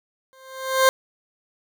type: tone with exponential growth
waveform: 20% pulse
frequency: 526 Hz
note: C5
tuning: 9 cents sharp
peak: -6 dBFS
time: 0.33-0.89 s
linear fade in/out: 0 ms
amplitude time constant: 120 ms
effects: none